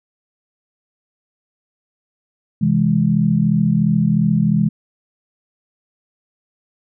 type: chord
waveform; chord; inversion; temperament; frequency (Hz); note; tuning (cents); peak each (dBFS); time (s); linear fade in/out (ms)
sine; C augmented; none; equal; 130.81 / 164.81 / 207.7; C3 / E3 / G#3; 0 / 0 / 0; -20 / -16 / -16; 2.61-4.69; 10
effects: none